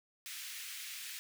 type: high-pass noise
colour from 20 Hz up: pink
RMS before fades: -45 dBFS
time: 0.26-1.19 s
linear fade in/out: 0 ms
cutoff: 1900 Hz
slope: 24 dB/octave
effects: none